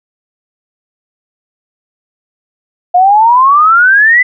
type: exponential sweep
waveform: sine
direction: up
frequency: 704 to 2028 Hz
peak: -3 dBFS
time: 2.94-4.23 s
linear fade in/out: 10 ms
effects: none